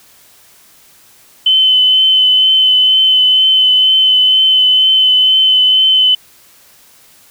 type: tone with vibrato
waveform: sine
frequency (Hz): 3045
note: F#7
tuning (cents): +49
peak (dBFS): -6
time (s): 1.46-6.15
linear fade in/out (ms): 5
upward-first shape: triangle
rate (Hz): 2.1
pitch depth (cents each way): 16
effects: white hiss -45 dBFS RMS until 7.3 s